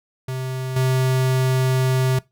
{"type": "tone with level steps", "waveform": "square", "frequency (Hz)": 130, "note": "C3", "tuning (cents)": -11, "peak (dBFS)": [-25, -17], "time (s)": [0.28, 2.19], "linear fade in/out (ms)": 5, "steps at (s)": 0.76, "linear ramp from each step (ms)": 5, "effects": ["noise-tail reverb RT60 0.2 s tail -21 dB re dry"]}